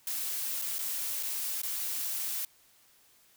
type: noise with dropouts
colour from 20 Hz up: blue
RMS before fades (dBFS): -34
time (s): 0.07-2.45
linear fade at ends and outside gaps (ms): 1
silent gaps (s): 0.616-0.621 / 0.784-0.79 / 1.228-1.232 / 1.617-1.633
effects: white hiss -63 dBFS RMS until 3.36 s